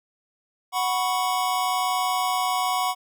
square chord, F# suspended fourth, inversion none, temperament equal, 740 / 987.8 / 1108.7 Hz, F#5 / B5 / C#6, 0 / 0 / 0 cents, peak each -26 / -28 / -28 dBFS, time 0.72-2.95 s, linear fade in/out 50 ms, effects none

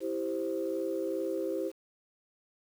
sine chord, C major, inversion first, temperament equal, 329.6 / 392 / 523.3 Hz, E4 / G4 / C5, 0 / 0 / 0 cents, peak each -34 dBFS, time 0-1.72 s, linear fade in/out 50 ms, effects tanh soft clip ceiling -22 dBFS + 9-bit

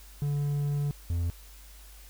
triangle tone pair in turn, 144.3 / 85.5 Hz, D3 / F2, -30 / -36 cents, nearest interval major sixth, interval 906 cents, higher first, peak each -24 dBFS, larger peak neither, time 0.22-0.91 / 1.1-1.3 s, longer first, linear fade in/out 0 ms, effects added 50 Hz sine -48 dBFS peak until 2.09 s + white hiss -54 dBFS RMS until 2.09 s

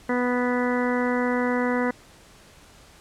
harmonic tone, 246.9 Hz, B3, in tune, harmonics 1 / 2 / 3 / 4 / 5 / 6 / 7 / 8, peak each -24 / -26 / -34 / -31 / -36 / -34 / -35 / -33 dBFS, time 0.09-1.91 s, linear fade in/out 5 ms, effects pink hiss -51 dBFS RMS until 3 s + low-pass 10000 Hz 12 dB/octave

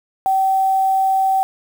sine tone with quantisation, 769 Hz, G5, 33 cents flat, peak -13 dBFS, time 0.26-1.43 s, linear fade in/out 0 ms, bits 6, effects none

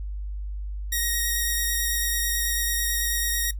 5% pulse tone with vibrato, 1877 Hz, A#6, 11 cents sharp, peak -14 dBFS, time 0.92-3.51 s, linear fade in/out 5 ms, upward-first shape sine, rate 9.1 Hz, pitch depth 12 cents each way, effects noise-tail reverb RT60 0.1 s tail -18 dB re dry + added 50 Hz sine -29 dBFS peak until 3.59 s

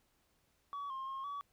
sine tone with pitch steps, 1134 / 1064 / 1074 / 1138 Hz, C#6 / C6 / C6 / C#6, +39 / +29 / +45 / +45 cents, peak -37 dBFS, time 0.73-1.41 s, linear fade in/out 0 ms, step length 170 ms, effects tanh soft clip ceiling -38 dBFS + pink hiss -75 dBFS RMS until 1.52 s

